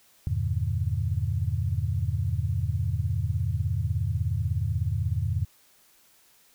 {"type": "chord", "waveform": "sine", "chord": "E half-diminished seventh", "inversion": "none", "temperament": "just", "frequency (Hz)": [82.41, 98.89, 118.67, 148.33], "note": ["E2", "G2", "Bb2", "D3"], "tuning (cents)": [0, 16, 31, 18], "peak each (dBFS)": [-29, -28, -30, -34], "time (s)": [0.27, 5.45], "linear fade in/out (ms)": 0, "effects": ["white hiss -60 dBFS RMS until 6.54 s"]}